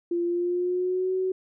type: tone with pitch glide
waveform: sine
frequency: 345 to 374.1 Hz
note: F4 to F#4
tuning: -21 to +19 cents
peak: -23 dBFS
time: 0.11-1.32 s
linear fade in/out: 5 ms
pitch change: +140 cents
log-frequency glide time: 0.24-1.13 s
effects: none